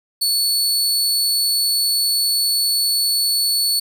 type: tone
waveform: sawtooth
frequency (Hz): 4435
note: C#8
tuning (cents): 0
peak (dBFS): -13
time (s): 0.21-3.8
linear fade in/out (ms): 10
effects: none